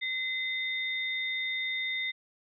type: tone pair together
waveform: sine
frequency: 2046 / 3646 Hz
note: C7 / A#7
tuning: -39 / -39 cents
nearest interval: minor seventh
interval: 1000 cents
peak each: -31 / -35 dBFS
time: 0.01-2.12 s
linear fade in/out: 20 ms
effects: none